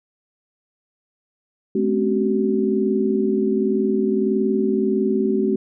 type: tone cluster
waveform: sine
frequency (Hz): 213.4 / 253.9 / 275.3 / 379.6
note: G#3 / B3 / C#4 / F#4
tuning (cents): +47 / +48 / -12 / +44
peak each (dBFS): -21 / -25 / -26 / -20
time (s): 1.75-5.56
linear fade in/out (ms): 5
effects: none